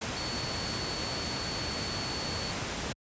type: tone in noise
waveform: sine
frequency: 4438 Hz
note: C#8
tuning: 1 cent sharp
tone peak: -37 dBFS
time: 0.16-2.52 s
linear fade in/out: 10 ms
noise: pink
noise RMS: -34 dBFS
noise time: 0.01-2.93 s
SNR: -6 dB
effects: high-pass 60 Hz 12 dB/octave + resampled to 16000 Hz